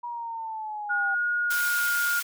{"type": "linear sweep", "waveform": "sine", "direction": "down", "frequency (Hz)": [963, 784], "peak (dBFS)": -31, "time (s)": [0.03, 1.15], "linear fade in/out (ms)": 10}
{"type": "tone with pitch glide", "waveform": "sine", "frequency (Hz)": [1440, 1421.8], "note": ["F#6", "F6"], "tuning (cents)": [-47, 31], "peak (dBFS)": -23, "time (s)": [0.89, 2.21], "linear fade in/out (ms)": 20, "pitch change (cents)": -22, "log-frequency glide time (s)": [1.37, 1.92]}
{"type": "high-pass noise", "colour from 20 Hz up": "white", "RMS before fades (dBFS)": -32, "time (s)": [1.5, 2.23], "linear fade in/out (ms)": 10, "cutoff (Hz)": 1000, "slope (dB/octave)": 48}
{"effects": []}